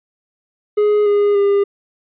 triangle tone with pitch steps, 417.9 / 409.8 / 401.8 Hz, G#4 / G#4 / G4, +11 / -23 / +43 cents, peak -9 dBFS, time 0.77-1.64 s, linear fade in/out 10 ms, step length 290 ms, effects resampled to 8000 Hz

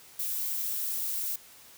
violet noise, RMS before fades -32 dBFS, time 0.19-1.36 s, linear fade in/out 5 ms, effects white hiss -53 dBFS RMS until 1.77 s

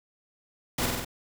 pink noise with echo, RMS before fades -28 dBFS, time 0.78-0.86 s, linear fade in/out 5 ms, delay 47 ms, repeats 4, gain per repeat -2 dB, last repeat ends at 1.048 s, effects none

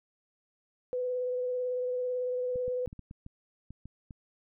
sine tone with vibrato, 499.9 Hz, B4, 21 cents sharp, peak -29 dBFS, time 0.93-2.86 s, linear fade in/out 0 ms, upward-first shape sine, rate 18 Hz, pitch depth 17 cents each way
clicks, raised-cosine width 5 ms, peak -32 dBFS, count 10, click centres 2.558 / 2.68 / 2.876 / 2.929 / 2.993 / 3.111 / 3.264 / 3.706 / 3.856 / 4.108 s
effects none

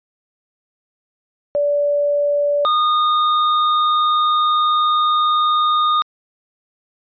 sine / square tone pair in turn, 579 / 1226.9 Hz, D5 / D#6, -25 / -25 cents, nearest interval octave + minor second, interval 1300 cents, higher second, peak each -14 dBFS, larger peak neither, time 1.55-2.65 / 2.65-6.02 s, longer second, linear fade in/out 0 ms, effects resampled to 11025 Hz

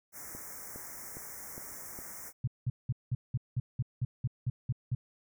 white band-stop noise, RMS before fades -45 dBFS, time 0.12-2.33 s, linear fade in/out 50 ms, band 2200 to 5400 Hz, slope 96 dB/octave
click train, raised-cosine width 2 ms, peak -32 dBFS, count 5, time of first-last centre 0.35-1.989 s, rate 2.44 Hz
sine tone bursts, 123.9 Hz, B2, 6 cents sharp, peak -27 dBFS, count 12, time 2.44-4.95 s, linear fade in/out 5 ms, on 35 ms, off 190 ms
effects none

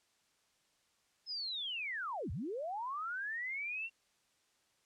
sine linear two-way sweep, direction down then up, 5210 to 63.6 to 2765 Hz, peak -37 dBFS, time 1.26-3.9 s, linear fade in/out 50 ms, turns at 2.31 s, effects white hiss -74 dBFS RMS until 4.85 s + low-pass 8000 Hz 12 dB/octave

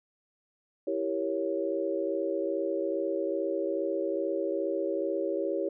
sine chord, E diminished seventh, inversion none, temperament equal, 329.6 / 392 / 466.2 / 554.4 Hz, E4 / G4 / Bb4 / Db5, 0 / 0 / 0 / 0 cents, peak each -33 / -32 / -37 / -32 dBFS, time 0.87-5.69 s, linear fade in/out 5 ms, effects none

